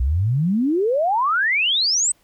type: exponential sweep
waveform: sine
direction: up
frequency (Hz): 58.7 to 8372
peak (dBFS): -16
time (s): 0-2.12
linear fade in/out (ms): 5
effects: pink hiss -60 dBFS RMS until 2.23 s